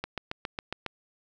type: click train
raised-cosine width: 0.3 ms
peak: -16 dBFS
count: 7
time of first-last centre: 0.04-0.863 s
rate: 7.29 Hz
effects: none